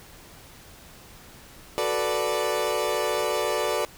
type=chord; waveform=30% pulse; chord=B minor seventh; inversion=second; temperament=equal; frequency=370 / 440 / 493.9 / 587.3 Hz; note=F#4 / A4 / B4 / D5; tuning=0 / 0 / 0 / 0 cents; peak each=-29 / -26 / -28 / -25 dBFS; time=1.78-3.85 s; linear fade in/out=0 ms; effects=pink hiss -48 dBFS RMS until 3.97 s